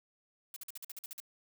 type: noise bursts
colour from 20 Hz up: blue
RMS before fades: -44 dBFS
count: 10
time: 0.54-1.202 s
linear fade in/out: 2 ms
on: 23 ms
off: 48 ms
effects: none